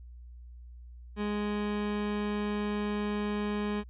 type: tone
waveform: 30% pulse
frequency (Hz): 207.7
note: G#3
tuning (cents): 0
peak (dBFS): -27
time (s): 1.16-3.84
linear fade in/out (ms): 50
effects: added 60 Hz sine -45 dBFS peak until 3.89 s + resampled to 8000 Hz

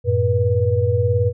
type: tone cluster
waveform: sine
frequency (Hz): 93.6 / 112.3 / 484.2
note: F#2 / A2 / B4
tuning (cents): +20 / +36 / -34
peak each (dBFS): -19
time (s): 0.04-1.33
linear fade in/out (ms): 50
effects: none

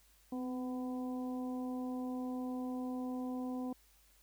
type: harmonic tone with a mistuned harmonic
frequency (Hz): 251.1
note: B3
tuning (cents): +29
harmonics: 1 / 2 / 3 / 4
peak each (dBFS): -37 / -47 / -49 / -53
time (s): 0.32-3.73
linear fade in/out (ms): 5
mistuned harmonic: 1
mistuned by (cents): +26
effects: added 50 Hz sine -68 dBFS peak until 4.22 s + white hiss -68 dBFS RMS until 4.22 s

